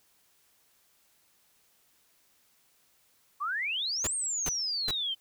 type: exponential two-way sweep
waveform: sine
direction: up then down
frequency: 1100 to 8740 to 3051 Hz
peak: -29 dBFS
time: 3.4-5.15 s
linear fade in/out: 20 ms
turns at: 4.14 s
type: noise bursts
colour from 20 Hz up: pink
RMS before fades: -33 dBFS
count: 3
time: 4.04-4.91 s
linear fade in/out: 2 ms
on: 30 ms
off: 390 ms
effects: white hiss -67 dBFS RMS until 5.2 s